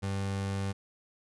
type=tone; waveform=30% pulse; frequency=98 Hz; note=G2; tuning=in tune; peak=-28 dBFS; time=0.02-0.73 s; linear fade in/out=20 ms; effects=resampled to 24000 Hz